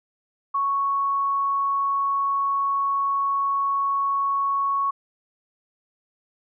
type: tone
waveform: sine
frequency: 1108.7 Hz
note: C#6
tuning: in tune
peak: -20 dBFS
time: 0.54-4.91 s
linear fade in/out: 10 ms
effects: none